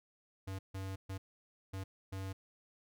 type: tone bursts at uneven times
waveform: square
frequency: 96 Hz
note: G2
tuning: 36 cents flat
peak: -40 dBFS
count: 5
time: 0.47-0.59 / 0.74-0.96 / 1.09-1.18 / 1.73-1.84 / 2.12-2.33 s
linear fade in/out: 10 ms
effects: none